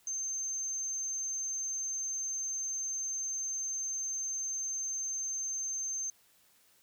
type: tone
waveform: sine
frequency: 6290 Hz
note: G8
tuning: 5 cents sharp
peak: -33 dBFS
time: 0.07-6.1 s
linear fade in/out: 2 ms
effects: white hiss -66 dBFS RMS until 6.82 s